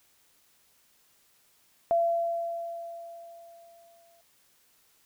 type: tone with exponential decay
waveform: sine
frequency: 678 Hz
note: E5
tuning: 49 cents sharp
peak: -20 dBFS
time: 1.91-4.21 s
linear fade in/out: 0 ms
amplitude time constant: 500 ms
effects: white hiss -65 dBFS RMS until 5.05 s